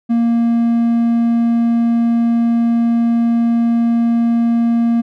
triangle tone, 233.1 Hz, A#3, in tune, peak -9 dBFS, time 0.09-5.02 s, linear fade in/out 20 ms, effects none

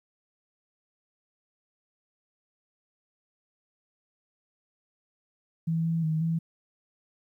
sine tone with pitch steps, 163.7 / 164.8 / 157.7 / 164.3 Hz, E3 / E3 / D#3 / E3, -12 / 0 / +24 / -5 cents, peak -24 dBFS, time 5.67-6.39 s, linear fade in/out 10 ms, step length 180 ms, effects 11-bit

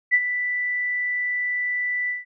sine tone with ADSR envelope, 1978 Hz, B6, 2 cents sharp, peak -12 dBFS, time 0.11-2.25 s, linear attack 31 ms, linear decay 53 ms, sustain -10 dB, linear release 160 ms, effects none

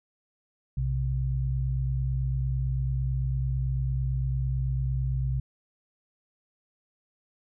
sine tone pair together, 61.63 / 130.6 Hz, B1 / C3, -3 / -3 cents, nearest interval octave + minor second, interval 1300 cents, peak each -28 / -27 dBFS, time 0.77-5.4 s, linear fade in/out 5 ms, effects none

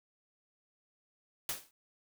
white noise with exponential decay, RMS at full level -32 dBFS, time 1.49-1.71 s, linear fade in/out 2 ms, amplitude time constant 46 ms, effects none

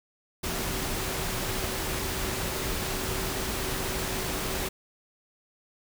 sine tone in noise, 378.6 Hz, F#4, 40 cents sharp, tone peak -39 dBFS, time 0.43-4.69 s, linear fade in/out 10 ms, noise pink, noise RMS -31 dBFS, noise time 0.43-4.69 s, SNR -11 dB, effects none

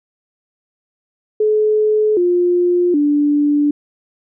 sine tone with pitch steps, 427.9 / 353.6 / 292.3 Hz, A4 / F4 / D4, -48 / +22 / -8 cents, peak -11 dBFS, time 1.4-3.71 s, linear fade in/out 5 ms, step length 770 ms, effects none

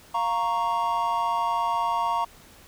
triangle chord, Bb minor, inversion second, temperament equal, 698.5 / 932.3 / 1108.7 Hz, F5 / Bb5 / Db6, 0 / 0 / 0 cents, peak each -28 / -23 / -26 dBFS, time 0.14-2.25 s, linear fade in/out 10 ms, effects pink hiss -51 dBFS RMS until 2.67 s

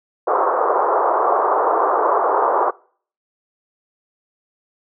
white band-pass noise, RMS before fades -17 dBFS, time 0.27-2.71 s, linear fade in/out 10 ms, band 380 to 1200 Hz, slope 48 dB/octave, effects noise-tail reverb RT60 0.5 s tail -24 dB re dry

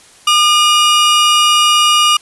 40% pulse tone pair together, 1210 / 2878 Hz, D#6 / F#7, -49 / -49 cents, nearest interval octave + minor third, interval 1500 cents, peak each -10 dBFS, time 0.27-2.17 s, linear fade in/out 5 ms, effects white hiss -43 dBFS RMS until 2.21 s + resampled to 24000 Hz

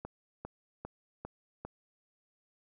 click train, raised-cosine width 1 ms, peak -26 dBFS, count 5, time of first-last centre 0.05-1.65 s, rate 2.5 Hz, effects none

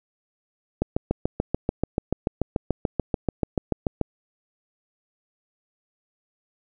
click train, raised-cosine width 2 ms, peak -8 dBFS, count 23, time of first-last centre 0.82-4.013 s, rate 6.89 Hz, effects none

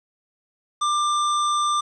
square tone, 1189 Hz, D6, 21 cents sharp, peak -20 dBFS, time 0.81-1.81 s, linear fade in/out 10 ms, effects resampled to 22050 Hz + 8-bit

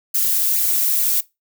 violet noise with flanger, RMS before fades -18 dBFS, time 0.14-1.21 s, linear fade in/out 10 ms, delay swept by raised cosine 0.43 to 5.23 ms, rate 2.3 Hz, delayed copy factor +0.85, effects noise-tail reverb RT60 0.2 s tail -20 dB re dry

